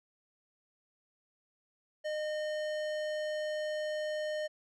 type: tone with tanh clipping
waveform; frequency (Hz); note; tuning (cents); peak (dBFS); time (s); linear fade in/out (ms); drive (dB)
sine; 611; D#5; -32; -35; 2.04-4.48; 20; 17
effects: none